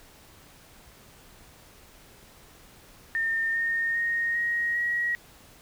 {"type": "tone with pitch steps", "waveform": "sine", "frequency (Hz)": [1815, 1837.2, 1859.6, 1882.3, 1905.2], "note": ["A#6", "A#6", "A#6", "A#6", "A#6"], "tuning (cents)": [-47, -26, -5, 16, 37], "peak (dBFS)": -24, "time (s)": [3.15, 5.15], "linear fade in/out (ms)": 0, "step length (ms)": 400, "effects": ["pink hiss -53 dBFS RMS until 5.61 s"]}